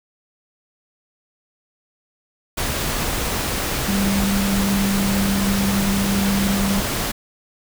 sine tone in noise, 197.3 Hz, G3, 11 cents sharp, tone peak -18 dBFS, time 3.88-6.81 s, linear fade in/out 10 ms, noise pink, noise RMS -23 dBFS, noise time 2.57-7.12 s, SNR +2 dB, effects none

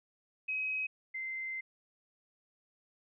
sine tone pair in turn, 2538 / 2077 Hz, D#7 / C7, +34 / -13 cents, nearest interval minor third, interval 347 cents, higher first, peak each -32 / -36 dBFS, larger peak first, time 0.48-0.87 / 1.14-1.61 s, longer second, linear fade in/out 10 ms, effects none

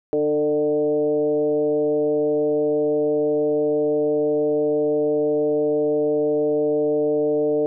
sine tone with frequency modulation, 450 Hz, A4, 39 cents sharp, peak -17 dBFS, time 0.13-7.66 s, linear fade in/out 0 ms, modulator 151 Hz, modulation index 0.88, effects none

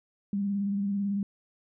sine tone with vibrato, 200.1 Hz, G3, 36 cents sharp, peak -26 dBFS, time 0.33-1.23 s, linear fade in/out 2 ms, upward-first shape square, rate 18 Hz, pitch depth 27 cents each way, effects none

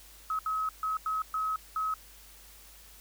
sine tone bursts at uneven times, 1279 Hz, D#6, 47 cents sharp, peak -28 dBFS, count 6, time 0.3-0.39 / 0.46-0.69 / 0.83-0.97 / 1.06-1.22 / 1.34-1.56 / 1.76-1.94 s, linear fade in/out 2 ms, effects added 50 Hz sine -56 dBFS peak until 3 s + white hiss -54 dBFS RMS until 3 s

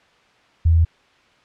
sine tone, 82.3 Hz, E2, 2 cents flat, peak -11 dBFS, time 0.65-0.85 s, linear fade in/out 10 ms, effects white hiss -55 dBFS RMS until 1.44 s + low-pass 3000 Hz 12 dB/octave

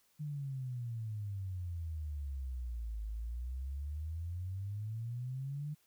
sine exponential two-way sweep, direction down then up, 152.4 to 52.5 to 152.4 Hz, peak -37 dBFS, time 0.19-5.75 s, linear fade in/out 20 ms, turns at 3.04 s, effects white hiss -72 dBFS RMS until 5.86 s

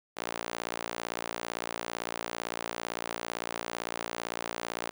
sawtooth tone with high-pass filter, 57.8 Hz, A#1, 14 cents flat, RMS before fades -37 dBFS, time 0.16-4.91 s, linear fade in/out 20 ms, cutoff 530 Hz, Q 0.74, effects none

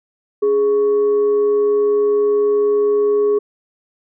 sine tone with frequency modulation, 415.3 Hz, G#4, in tune, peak -12 dBFS, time 0.42-3.39 s, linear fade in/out 10 ms, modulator 696 Hz, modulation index 0.21, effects none

